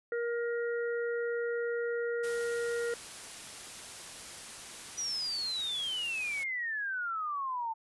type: harmonic tone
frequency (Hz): 471.4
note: A#4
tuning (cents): +19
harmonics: 1 / 3 / 4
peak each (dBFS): -31 / -40 / -43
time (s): 0.12-2.94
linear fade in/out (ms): 2
type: noise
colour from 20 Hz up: white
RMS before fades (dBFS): -45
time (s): 2.23-6.44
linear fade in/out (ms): 10
type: exponential sweep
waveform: sine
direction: down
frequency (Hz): 5920 to 880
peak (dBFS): -32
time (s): 4.97-7.74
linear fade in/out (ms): 20
effects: resampled to 24000 Hz

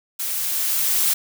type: noise with level ramp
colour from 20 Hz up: blue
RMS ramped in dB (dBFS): -26 to -18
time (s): 0.19-1.14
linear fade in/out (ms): 10
effects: none

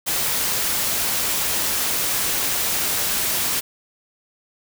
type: noise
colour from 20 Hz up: white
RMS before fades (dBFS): -22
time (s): 0.06-3.61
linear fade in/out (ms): 20
effects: none

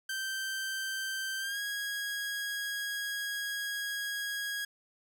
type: tone with pitch glide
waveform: sawtooth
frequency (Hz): 1559 to 1648.8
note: G6 to G#6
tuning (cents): -10 to -13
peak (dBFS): -30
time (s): 0.09-4.65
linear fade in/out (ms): 5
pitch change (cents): +97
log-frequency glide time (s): 1.39-1.59
effects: none

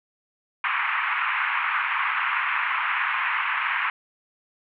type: band-pass noise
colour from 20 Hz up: pink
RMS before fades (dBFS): -25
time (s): 0.64-3.9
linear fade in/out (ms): 2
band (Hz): 970 to 2600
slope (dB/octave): 48
effects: none

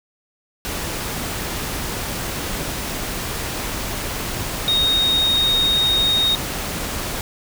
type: tone in noise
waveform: sine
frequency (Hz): 3725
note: A#7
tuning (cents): -2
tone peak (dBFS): -15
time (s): 4.68-6.35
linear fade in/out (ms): 0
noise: pink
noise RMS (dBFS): -26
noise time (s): 0.65-7.21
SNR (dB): +8
effects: none

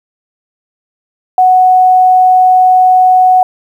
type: tone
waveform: sine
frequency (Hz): 740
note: F#5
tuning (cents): 0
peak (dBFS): -3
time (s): 1.38-3.43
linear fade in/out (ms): 2
effects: 7-bit

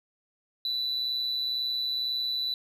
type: tone with amplitude modulation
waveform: sine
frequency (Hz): 3976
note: B7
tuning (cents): +11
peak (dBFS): -23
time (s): 0.65-2.54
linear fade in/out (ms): 2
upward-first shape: sine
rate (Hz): 122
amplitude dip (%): 55
effects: tanh soft clip ceiling -24 dBFS

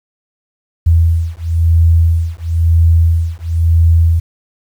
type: beating tone pair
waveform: sine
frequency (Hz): 82.41 / 83.4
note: E2 / E2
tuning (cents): 0 / +21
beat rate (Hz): 0.99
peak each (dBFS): -11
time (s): 0.86-4.2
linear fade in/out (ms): 10
effects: 7-bit

